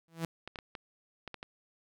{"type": "tone with exponential growth", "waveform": "sawtooth", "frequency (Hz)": 164.81, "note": "E3", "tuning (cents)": 0, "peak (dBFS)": -26, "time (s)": [0.08, 0.25], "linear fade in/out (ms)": 0, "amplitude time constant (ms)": 35}
{"type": "clicks", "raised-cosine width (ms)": 0.3, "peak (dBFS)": -25, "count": 7, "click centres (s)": [0.476, 0.558, 0.588, 0.752, 1.277, 1.343, 1.429]}
{"effects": []}